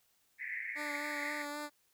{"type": "band-pass noise", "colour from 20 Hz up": "white", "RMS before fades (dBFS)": -41, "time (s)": [0.38, 1.46], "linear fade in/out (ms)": 50, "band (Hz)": [1800, 2200], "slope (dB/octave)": 96}
{"type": "tone with vibrato", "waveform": "10% pulse", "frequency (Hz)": 293.7, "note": "D4", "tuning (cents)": 0, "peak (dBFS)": -31, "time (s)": [0.75, 1.7], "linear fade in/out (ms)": 50, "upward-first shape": "sine", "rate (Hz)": 3.8, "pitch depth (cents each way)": 21}
{"effects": ["white hiss -73 dBFS RMS until 1.93 s"]}